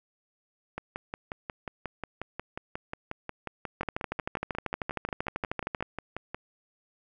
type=two click trains; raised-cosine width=0.5 ms; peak=-19 / -15 dBFS; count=32 / 27; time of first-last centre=0.78-6.346 / 3.81-5.826 s; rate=5.57 / 12.9 Hz; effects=none